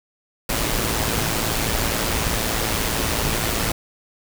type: noise with amplitude modulation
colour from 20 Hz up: pink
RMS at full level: -20 dBFS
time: 0.49-3.72 s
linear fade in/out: 5 ms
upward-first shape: sine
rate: 112 Hz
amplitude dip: 50%
effects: none